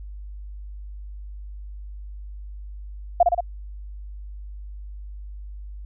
sine tone with echo, 698.5 Hz, F5, in tune, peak -10 dBFS, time 3.2-3.23 s, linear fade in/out 5 ms, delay 59 ms, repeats 3, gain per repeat -3 dB, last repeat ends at 3.407 s, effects added 50 Hz sine -34 dBFS peak until 5.85 s

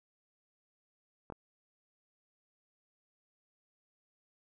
clicks, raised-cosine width 1 ms, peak -29 dBFS, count 2, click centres 1.301 / 1.323 s, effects none

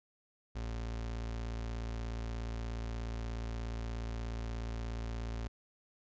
35% pulse tone, 56.8 Hz, A#1, 44 cents flat, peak -35 dBFS, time 0.55-5.48 s, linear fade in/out 10 ms, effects resampled to 16000 Hz

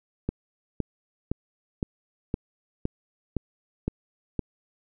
click train, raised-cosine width 3 ms, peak -13 dBFS, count 9, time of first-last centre 0.29-4.393 s, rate 1.95 Hz, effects none

